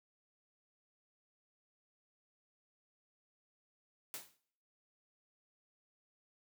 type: noise with exponential decay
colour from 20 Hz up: white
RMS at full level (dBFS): -41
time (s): 4.14-4.37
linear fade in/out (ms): 0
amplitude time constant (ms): 48
effects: noise-tail reverb RT60 0.6 s tail -19 dB re dry + high-pass 100 Hz 12 dB/octave